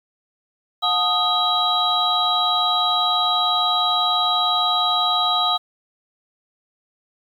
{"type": "tone cluster", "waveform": "sine", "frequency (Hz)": [722, 868, 1246, 3233, 3897], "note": ["F#5", "A5", "D#6", "G#7", "B7"], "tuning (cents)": [-43, -24, 2, -47, -24], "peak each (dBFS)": [-23, -29, -22, -28, -20], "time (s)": [0.82, 5.58], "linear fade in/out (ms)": 20, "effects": ["8-bit"]}